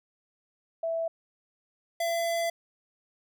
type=tone pair in turn; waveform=sine / square; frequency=659.3 / 674.7 Hz; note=E5 / E5; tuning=0 / +40 cents; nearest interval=unison; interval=40 cents; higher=second; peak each=-27 dBFS; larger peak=neither; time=0.83-1.08 / 2-2.5 s; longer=second; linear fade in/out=5 ms; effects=none